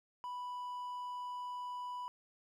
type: tone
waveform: triangle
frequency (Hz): 987.8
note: B5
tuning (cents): 0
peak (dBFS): -38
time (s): 0.24-2.08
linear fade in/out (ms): 0
effects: none